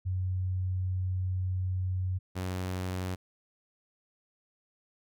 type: tone pair in turn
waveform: sine / sawtooth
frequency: 92.5 / 92.14 Hz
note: F#2 / F#2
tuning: 0 / -7 cents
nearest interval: unison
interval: 7 cents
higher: first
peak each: -28 dBFS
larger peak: neither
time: 0.05-2.19 / 2.35-3.16 s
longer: first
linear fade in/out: 20 ms
effects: none